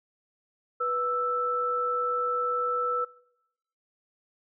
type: tone pair together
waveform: sine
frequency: 491.3 / 1321 Hz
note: B4 / E6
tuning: -9 / +3 cents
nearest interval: octave + perfect fourth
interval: 1712 cents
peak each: -31 / -26 dBFS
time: 0.8-3.05 s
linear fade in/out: 10 ms
effects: noise-tail reverb RT60 0.9 s tail -24 dB re dry